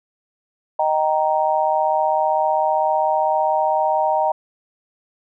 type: chord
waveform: sine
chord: Eb major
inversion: none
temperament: just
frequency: 622.3 / 777.8 / 933.4 Hz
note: Eb5 / G5 / Bb5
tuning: 0 / -14 / +2 cents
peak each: -20 dBFS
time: 0.79-4.32 s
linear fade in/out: 5 ms
effects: none